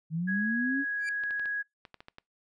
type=linear sweep; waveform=sine; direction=up; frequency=154.3 to 284.8 Hz; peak=-28 dBFS; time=0.1-0.85 s; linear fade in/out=50 ms
type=tone; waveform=sine; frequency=1661.2 Hz; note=G#6; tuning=in tune; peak=-29 dBFS; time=0.27-1.63 s; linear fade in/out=20 ms
type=tone with exponential growth; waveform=sawtooth; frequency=2341 Hz; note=D7; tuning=6 cents flat; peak=-32 dBFS; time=0.97-1.09 s; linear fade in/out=1 ms; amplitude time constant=24 ms
type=clicks; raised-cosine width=0.3 ms; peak=-30 dBFS; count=9; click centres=1.237 / 1.308 / 1.396 / 1.457 / 1.852 / 1.943 / 2.005 / 2.084 / 2.184 s
effects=noise-tail reverb RT60 0.2 s tail -25 dB re dry + resampled to 22050 Hz